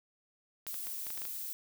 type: clicks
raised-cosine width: 0.2 ms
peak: -28 dBFS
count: 8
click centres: 0.667 / 0.743 / 0.87 / 1.068 / 1.104 / 1.176 / 1.219 / 1.253 s
type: noise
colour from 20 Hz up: violet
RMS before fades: -40 dBFS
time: 0.67-1.53 s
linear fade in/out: 0 ms
effects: none